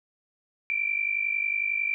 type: tone pair together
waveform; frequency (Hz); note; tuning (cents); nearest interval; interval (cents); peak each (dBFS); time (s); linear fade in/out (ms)
sine; 2321 / 2372; D7 / D7; -21 / +17; unison; 38; -28 / -27; 0.7-1.94; 0
effects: none